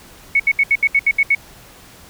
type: tone bursts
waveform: sine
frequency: 2215 Hz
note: C#7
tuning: 2 cents flat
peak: -10 dBFS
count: 9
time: 0.35-1.35 s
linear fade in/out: 5 ms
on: 48 ms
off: 71 ms
effects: pink hiss -43 dBFS RMS until 2.09 s